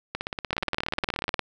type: two click trains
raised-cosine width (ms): 0.3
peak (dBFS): -9 / -13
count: 18 / 21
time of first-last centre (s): 0.53-1.393 / 0.15-1.34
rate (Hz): 19.7 / 16.8
effects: none